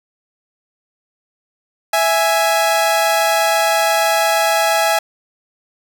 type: tone pair together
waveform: sawtooth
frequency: 660 / 831.5 Hz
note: E5 / G#5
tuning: +2 / +2 cents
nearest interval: major third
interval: 400 cents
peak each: -12 dBFS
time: 1.93-4.99 s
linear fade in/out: 5 ms
effects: none